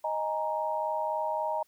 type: chord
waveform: sine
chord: D# suspended fourth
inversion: none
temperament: just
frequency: 622.3 / 829.7 / 933.4 Hz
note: D#5 / G#5 / A#5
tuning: 0 / -2 / +2 cents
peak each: -32 / -35 / -31 dBFS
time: 0.04-1.63 s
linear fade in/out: 5 ms
effects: white hiss -68 dBFS RMS until 1.67 s